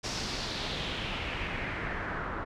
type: noise with low-pass filter sweep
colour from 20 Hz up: pink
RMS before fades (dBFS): -35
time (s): 0.03-2.45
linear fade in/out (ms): 20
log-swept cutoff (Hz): 5800 to 1300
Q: 2.6
effects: none